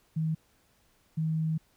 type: tone pair in turn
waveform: sine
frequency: 158.9 / 158.9 Hz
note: D#3 / D#3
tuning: +37 / +37 cents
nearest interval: unison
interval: 0 cents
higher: neither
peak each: -26 dBFS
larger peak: neither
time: 0.16-0.35 / 1.17-1.58 s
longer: second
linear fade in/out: 10 ms
effects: pink hiss -67 dBFS RMS until 1.76 s